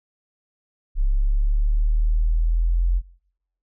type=exponential sweep; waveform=sine; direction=up; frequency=33.63 to 44.16 Hz; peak=-16 dBFS; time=0.95-3.02 s; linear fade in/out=50 ms; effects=noise-tail reverb RT60 0.8 s tail -24 dB re dry